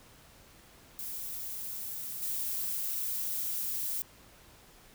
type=noise with level steps; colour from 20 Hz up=violet; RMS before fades=-39 / -34 dBFS; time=0.99-4.02 s; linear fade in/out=0 ms; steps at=2.22 s; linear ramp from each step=10 ms; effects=pink hiss -57 dBFS RMS until 4.94 s